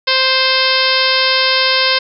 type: harmonic tone with a mistuned harmonic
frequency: 523.3 Hz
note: C5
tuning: in tune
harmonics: 1 / 2 / 3 / 4 / 5 / 6 / 7 / 8 / 9 / 10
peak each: -20 / -20 / -20 / -20 / -20 / -20 / -20 / -20 / -20 / -20 dBFS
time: 0.07-1.99 s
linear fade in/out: 10 ms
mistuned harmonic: 10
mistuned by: -16 cents
effects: none